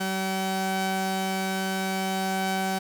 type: tone pair together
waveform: sawtooth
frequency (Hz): 190.65 / 762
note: G3 / G5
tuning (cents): -48 / -49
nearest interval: 2 octaves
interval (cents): 2399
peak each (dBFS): -24 / -25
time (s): 0-2.79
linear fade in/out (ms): 10
effects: none